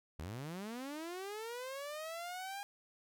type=linear sweep; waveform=sawtooth; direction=up; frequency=69.2 to 813 Hz; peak=-38 dBFS; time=0.19-2.63 s; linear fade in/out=0 ms; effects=none